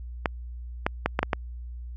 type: clicks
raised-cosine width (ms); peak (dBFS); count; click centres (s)
0.5; -7; 6; 0.258 / 0.865 / 1.06 / 1.191 / 1.23 / 1.332
effects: added 60 Hz sine -35 dBFS peak until 1.96 s + AAC 64 kbps